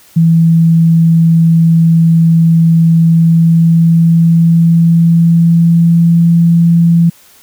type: tone with pitch glide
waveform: sine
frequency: 164.81 to 168.66 Hz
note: E3 to E3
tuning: 0 to +40 cents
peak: -4 dBFS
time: 0.16-7.1 s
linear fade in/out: 10 ms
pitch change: +40 cents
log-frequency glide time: 2.94-6.29 s
effects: white hiss -43 dBFS RMS until 7.42 s